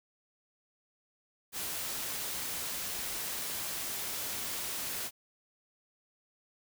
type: noise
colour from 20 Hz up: white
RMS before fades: -37 dBFS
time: 1.52-5.11 s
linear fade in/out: 50 ms
effects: none